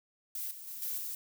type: noise with level steps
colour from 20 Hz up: violet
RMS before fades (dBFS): -38 / -47 / -43 / -36 / -39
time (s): 0.35-1.15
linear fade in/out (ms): 2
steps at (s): 0.51 / 0.67 / 0.82 / 0.98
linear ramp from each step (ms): 2
effects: none